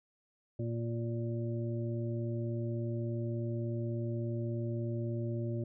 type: harmonic tone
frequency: 116.54 Hz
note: A#2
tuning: in tune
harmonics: 1 / 2 / 3 / 5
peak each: -34 / -41 / -40 / -45 dBFS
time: 0.59-5.64 s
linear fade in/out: 5 ms
effects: none